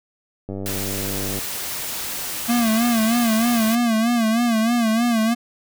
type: click train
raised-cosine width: 2 ms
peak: -17 dBFS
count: 89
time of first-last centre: 0.49-1.389 s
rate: 97.9 Hz
type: noise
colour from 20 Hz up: white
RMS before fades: -28 dBFS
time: 0.66-3.75 s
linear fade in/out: 0 ms
type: tone with vibrato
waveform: square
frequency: 229.7 Hz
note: A#3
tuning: 25 cents flat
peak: -17 dBFS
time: 2.48-5.35 s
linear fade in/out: 20 ms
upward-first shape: sine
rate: 3.2 Hz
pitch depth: 88 cents each way
effects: none

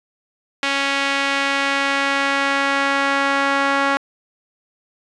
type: tone with band-pass filter sweep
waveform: sawtooth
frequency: 277.2 Hz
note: C#4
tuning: in tune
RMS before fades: -19 dBFS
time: 0.63-3.97 s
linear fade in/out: 0 ms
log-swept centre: 2500 to 1400 Hz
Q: 1.2
effects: resampled to 22050 Hz

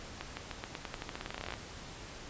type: accelerating click train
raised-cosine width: 0.3 ms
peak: -22 dBFS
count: 22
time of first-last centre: 0.21-1.539 s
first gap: 160 ms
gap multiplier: 0.89
effects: pink hiss -47 dBFS RMS until 2.29 s + resampled to 16000 Hz

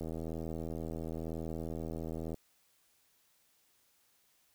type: click train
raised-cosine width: 2 ms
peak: -27 dBFS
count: 190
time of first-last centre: 0.01-2.343 s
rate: 81 Hz
effects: white hiss -71 dBFS RMS until 4.54 s

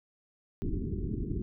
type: low-pass noise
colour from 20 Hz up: pink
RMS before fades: -33 dBFS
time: 0.62-1.42 s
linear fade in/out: 0 ms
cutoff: 410 Hz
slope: 96 dB/octave
effects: none

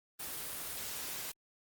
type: noise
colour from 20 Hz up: white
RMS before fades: -41 dBFS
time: 0.19-1.32 s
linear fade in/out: 10 ms
effects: Opus 24 kbps

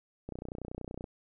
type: click train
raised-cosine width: 2 ms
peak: -26 dBFS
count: 24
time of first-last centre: 0.29-1.042 s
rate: 30.6 Hz
effects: none

